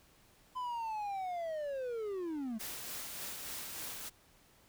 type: linear sweep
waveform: triangle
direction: down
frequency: 1021 to 210 Hz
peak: -34 dBFS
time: 0.55-2.59 s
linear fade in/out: 20 ms
type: noise with tremolo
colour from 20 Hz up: white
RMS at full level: -42 dBFS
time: 2.59-4.1 s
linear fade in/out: 20 ms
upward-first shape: sine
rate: 3.4 Hz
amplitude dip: 30%
effects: pink hiss -65 dBFS RMS until 4.68 s